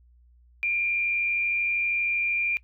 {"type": "tone with frequency modulation", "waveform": "sine", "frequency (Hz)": 2393, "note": "D7", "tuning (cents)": 32, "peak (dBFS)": -23, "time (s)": [0.63, 2.57], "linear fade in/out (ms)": 0, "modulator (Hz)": 92.8, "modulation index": 0.51, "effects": ["noise-tail reverb RT60 0.1 s tail -21 dB re dry", "added 60 Hz sine -54 dBFS peak until 2.63 s"]}